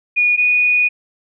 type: tone pair in turn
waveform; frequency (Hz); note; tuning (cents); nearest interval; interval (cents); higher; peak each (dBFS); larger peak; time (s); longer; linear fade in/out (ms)
sine; 2450 / 2467; D#7 / D#7; -27 / -15; unison; 12; second; -11; neither; 0.16-0.37 / 0.37-0.89; second; 20
effects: none